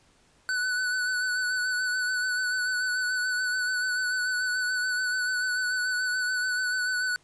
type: tone with vibrato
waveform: square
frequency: 1494 Hz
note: F#6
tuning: 16 cents sharp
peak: -26 dBFS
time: 0.49-7.16 s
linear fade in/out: 0 ms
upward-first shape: sine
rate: 6.9 Hz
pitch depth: 28 cents each way
effects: pink hiss -62 dBFS RMS until 7.23 s + resampled to 22050 Hz